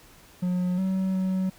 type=tone with pitch steps; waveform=triangle; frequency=180.3 / 189.3 / 187.7 Hz; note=F#3 / F#3 / F#3; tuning=-45 / +40 / +25 cents; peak=-21 dBFS; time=0.42-1.5 s; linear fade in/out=10 ms; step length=360 ms; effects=pink hiss -53 dBFS RMS until 1.58 s